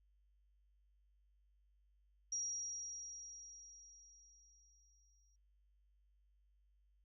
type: tone with exponential decay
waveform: sine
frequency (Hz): 5690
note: F8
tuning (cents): +31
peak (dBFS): -37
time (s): 2.32-5.36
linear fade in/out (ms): 5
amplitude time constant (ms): 660
effects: added 50 Hz sine -70 dBFS peak until 7.04 s